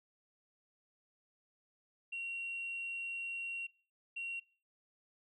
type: tone bursts at uneven times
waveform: sine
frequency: 2745 Hz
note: F7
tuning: 31 cents flat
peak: -37 dBFS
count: 2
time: 2.12-3.67 / 4.16-4.4 s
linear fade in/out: 10 ms
effects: noise-tail reverb RT60 0.4 s tail -22 dB re dry + tanh soft clip ceiling -34 dBFS